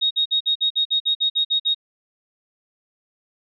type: tone bursts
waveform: sine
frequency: 3749 Hz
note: A#7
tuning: 9 cents sharp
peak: -16 dBFS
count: 12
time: 0.01-1.747 s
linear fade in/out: 20 ms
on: 98 ms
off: 51 ms
effects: none